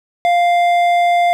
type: tone with hard clipping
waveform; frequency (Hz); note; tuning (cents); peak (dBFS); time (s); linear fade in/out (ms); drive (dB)
triangle; 698.5; F5; 0; -12; 0.25-1.33; 0; 12
effects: none